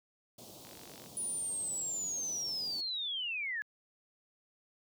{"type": "band-stop noise", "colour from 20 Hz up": "pink", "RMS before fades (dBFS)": -50, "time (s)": [0.38, 2.81], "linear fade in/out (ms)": 5, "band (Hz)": [860, 3400], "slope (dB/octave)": 24}
{"type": "click train", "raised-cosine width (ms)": 0.2, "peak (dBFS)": -35, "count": 21, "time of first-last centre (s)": [0.65, 1.061], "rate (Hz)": 48.7}
{"type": "linear sweep", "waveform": "sine", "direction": "down", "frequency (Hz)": [9790, 1661.2], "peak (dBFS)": -34, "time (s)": [1.17, 3.62], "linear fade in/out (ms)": 0}
{"effects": ["high-pass 150 Hz 12 dB/octave"]}